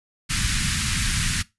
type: band-stop noise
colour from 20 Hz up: pink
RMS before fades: -23 dBFS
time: 0.29-1.43 s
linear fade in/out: 20 ms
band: 200 to 1500 Hz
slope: 24 dB/octave
effects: noise-tail reverb RT60 0.2 s tail -20 dB re dry + resampled to 24000 Hz